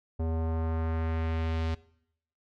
square tone with low-pass filter sweep, 81.2 Hz, E2, 26 cents flat, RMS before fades -30 dBFS, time 0.19-1.75 s, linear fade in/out 10 ms, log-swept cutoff 640 to 4200 Hz, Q 1.1, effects noise-tail reverb RT60 0.7 s tail -20 dB re dry

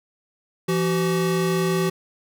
square tone pair together, 169.44 / 380 Hz, E3 / F#4, +48 / +46 cents, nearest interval octave + major second, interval 1398 cents, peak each -23 dBFS, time 0.68-1.9 s, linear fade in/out 10 ms, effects none

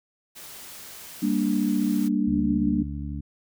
white noise, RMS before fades -42 dBFS, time 0.35-2.09 s, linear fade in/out 20 ms
sine chord, G minor, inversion none, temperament equal with one note detuned, 198.16 / 233.1 / 293.7 Hz, G3 / Bb3 / D4, +19 / 0 / 0 cents, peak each -25 dBFS, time 1.22-2.83 s, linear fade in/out 10 ms
harmonic tone, 71.8 Hz, D2, 39 cents flat, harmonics 1 / 2 / 3 / 4, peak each -32 / -35 / -37 / -38 dBFS, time 2.27-3.21 s, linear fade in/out 10 ms
effects none

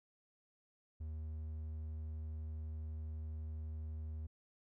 triangle tone, 78 Hz, D#2, 5 cents sharp, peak -39 dBFS, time 1-4.27 s, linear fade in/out 10 ms, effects none

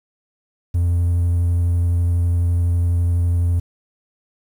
triangle tone with vibrato, 86.6 Hz, F2, 14 cents flat, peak -12 dBFS, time 0.74-3.6 s, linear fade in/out 10 ms, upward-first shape triangle, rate 12 Hz, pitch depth 16 cents each way, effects tanh soft clip ceiling -8 dBFS + 8-bit

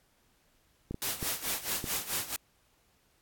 clicks, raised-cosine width 3 ms, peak -23 dBFS, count 4, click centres 0.91 / 0.944 / 1.228 / 1.842 s
white noise with tremolo, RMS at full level -31 dBFS, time 1.02-2.36 s, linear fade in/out 0 ms, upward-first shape sine, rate 4.6 Hz, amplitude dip 80%
effects pink hiss -69 dBFS RMS until 3.21 s + AAC 64 kbps

